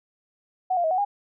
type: tone with pitch steps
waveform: sine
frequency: 743 / 696 / 638 / 741 / 812 Hz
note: F#5 / F5 / D#5 / F#5 / G#5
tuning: +7 / -6 / +43 / +2 / -39 cents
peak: -20 dBFS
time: 0.7-1.05 s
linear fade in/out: 10 ms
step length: 70 ms
effects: none